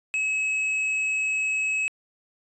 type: tone with tanh clipping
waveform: triangle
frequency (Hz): 2571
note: E7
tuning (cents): -44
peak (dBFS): -24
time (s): 0.14-1.88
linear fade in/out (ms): 0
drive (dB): 10
effects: resampled to 22050 Hz